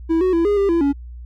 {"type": "tone with pitch steps", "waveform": "triangle", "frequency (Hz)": [327.4, 370.7, 334.5, 410.4, 397.3, 336.9, 281.8], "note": ["E4", "F#4", "E4", "G#4", "G4", "E4", "C#4"], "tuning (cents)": [-12, 3, 25, -21, 23, 38, 29], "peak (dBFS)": -12, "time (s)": [0.09, 0.93], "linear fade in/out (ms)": 20, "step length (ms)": 120, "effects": ["added 60 Hz sine -32 dBFS peak until 1.25 s"]}